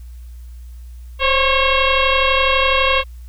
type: tone with frequency modulation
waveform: sine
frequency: 1100 Hz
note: C#6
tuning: 14 cents flat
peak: -12 dBFS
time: 1.19-3.04 s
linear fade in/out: 50 ms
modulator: 542 Hz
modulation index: 4.2
effects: added 60 Hz sine -32 dBFS peak until 3.28 s + white hiss -56 dBFS RMS until 3.28 s